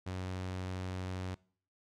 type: tone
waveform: sawtooth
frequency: 92.5 Hz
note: F#2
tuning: in tune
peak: -33 dBFS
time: 0.06-1.35 s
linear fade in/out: 10 ms
effects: noise-tail reverb RT60 0.5 s tail -23 dB re dry + low-pass 7000 Hz 12 dB/octave